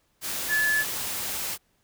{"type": "tone in noise", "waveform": "sine", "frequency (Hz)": 1723, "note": "A6", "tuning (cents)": -37, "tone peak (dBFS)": -21, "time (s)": [0.48, 0.85], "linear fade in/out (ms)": 50, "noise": "white", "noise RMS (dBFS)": -31, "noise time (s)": [0.21, 1.58], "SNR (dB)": 7, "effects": ["pink hiss -69 dBFS RMS until 1.83 s"]}